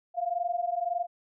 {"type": "tone pair together", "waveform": "sine", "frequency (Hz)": [688.2, 710], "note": ["F5", "F5"], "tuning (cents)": [-26, 28], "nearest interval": "minor second", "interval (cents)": 54, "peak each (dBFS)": [-30, -30], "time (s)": [0.14, 1.07], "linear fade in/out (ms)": 50, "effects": []}